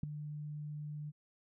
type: tone with ADSR envelope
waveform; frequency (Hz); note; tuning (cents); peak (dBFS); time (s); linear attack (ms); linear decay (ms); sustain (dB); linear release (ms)
sine; 149.3; D3; +29; -27; 0.03-1.12; 5; 5; -13; 33
effects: none